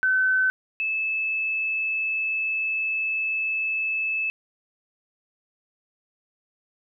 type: tone pair in turn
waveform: sine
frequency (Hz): 1522 / 2613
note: F#6 / E7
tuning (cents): +48 / -16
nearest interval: major sixth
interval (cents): 936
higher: second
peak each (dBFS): -18 / -23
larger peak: first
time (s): 0.03-0.5 / 0.8-4.3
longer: second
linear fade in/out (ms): 0
effects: none